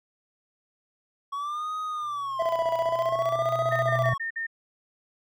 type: tone with vibrato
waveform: triangle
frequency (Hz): 1108.7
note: C#6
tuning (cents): 0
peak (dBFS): -27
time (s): 1.32-4.18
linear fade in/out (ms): 10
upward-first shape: sine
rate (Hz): 0.53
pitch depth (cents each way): 210
type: tone with exponential growth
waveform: sine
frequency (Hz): 123.9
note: B2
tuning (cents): +6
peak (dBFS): -23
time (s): 2.02-4.14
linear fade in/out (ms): 5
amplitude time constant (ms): 460
type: tone with tremolo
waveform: triangle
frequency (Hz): 662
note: E5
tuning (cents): +7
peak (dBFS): -20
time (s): 2.39-4.13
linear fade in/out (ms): 10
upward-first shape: square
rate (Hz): 15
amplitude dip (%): 65
type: tone bursts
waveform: sine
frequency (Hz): 1822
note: A#6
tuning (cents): -40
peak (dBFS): -28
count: 5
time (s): 3.71-4.468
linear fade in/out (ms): 10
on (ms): 110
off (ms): 52
effects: none